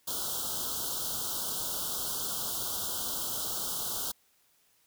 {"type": "band-stop noise", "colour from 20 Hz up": "white", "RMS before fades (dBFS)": -34, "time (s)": [0.07, 4.12], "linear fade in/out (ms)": 10, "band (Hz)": [1500, 3000], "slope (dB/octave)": 96, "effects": ["white hiss -68 dBFS RMS until 4.86 s"]}